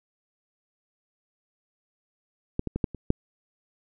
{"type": "clicks", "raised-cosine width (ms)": 3, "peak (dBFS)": [-12, -16, -15, -10, -24, -7], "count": 6, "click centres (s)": [2.594, 2.673, 2.76, 2.842, 2.947, 3.104], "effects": []}